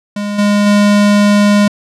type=tone with level steps; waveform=square; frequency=205.4 Hz; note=G#3; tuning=19 cents flat; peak=-17 / -9 / -7 dBFS; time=0.16-1.68 s; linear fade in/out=5 ms; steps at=0.38 / 0.66 s; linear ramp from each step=10 ms; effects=low-pass 8000 Hz 12 dB/octave